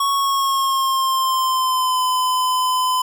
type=tone with pitch glide; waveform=square; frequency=1108 to 1016 Hz; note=C#6 to B5; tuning=-1 to +49 cents; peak=-17 dBFS; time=0-3.02 s; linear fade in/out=5 ms; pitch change=-150 cents; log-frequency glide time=0.11-2.01 s; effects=none